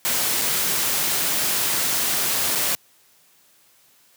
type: noise with dropouts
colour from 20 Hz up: white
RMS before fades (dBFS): -22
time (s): 0.05-2.75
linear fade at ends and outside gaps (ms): 0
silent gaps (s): 0.414-0.418 / 2.552-2.556
effects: white hiss -57 dBFS RMS until 4.16 s + high-pass 100 Hz 12 dB/octave